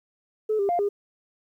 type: tone with pitch steps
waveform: sine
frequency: 431.3 / 398.2 / 699 / 406.1 Hz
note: A4 / G4 / F5 / G#4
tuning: -35 / +27 / +1 / -39 cents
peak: -20 dBFS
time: 0.49-0.89 s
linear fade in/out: 10 ms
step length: 100 ms
effects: tanh soft clip ceiling -16 dBFS + 10-bit